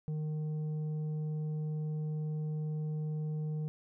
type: tone with tanh clipping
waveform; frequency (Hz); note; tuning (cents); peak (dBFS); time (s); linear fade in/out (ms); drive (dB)
triangle; 153.7; D#3; -21; -34; 0.08-3.68; 0; 10
effects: none